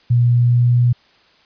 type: tone with pitch glide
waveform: sine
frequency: 120.5 to 121.83 Hz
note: B2 to B2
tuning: -42 to -23 cents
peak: -10 dBFS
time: 0.1-0.93 s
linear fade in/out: 10 ms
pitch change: +19 cents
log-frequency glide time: 0.21-0.82 s
effects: white hiss -53 dBFS RMS until 1.45 s + resampled to 11025 Hz